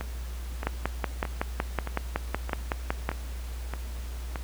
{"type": "two click trains", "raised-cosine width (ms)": 0.5, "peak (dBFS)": [-18, -11], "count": [8, 14], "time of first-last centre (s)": [[0.01, 4.358], [0.67, 3.091]], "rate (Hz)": [1.61, 5.37], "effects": ["added 60 Hz sine -33 dBFS peak until 4.43 s", "pink hiss -47 dBFS RMS until 4.43 s"]}